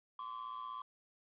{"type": "ring-modulated tone", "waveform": "triangle", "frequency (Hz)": 1091, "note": "C#6", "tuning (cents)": -28, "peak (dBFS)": -37, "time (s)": [0.19, 0.82], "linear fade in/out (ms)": 2, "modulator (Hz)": 58.1, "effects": ["resampled to 8000 Hz", "11-bit"]}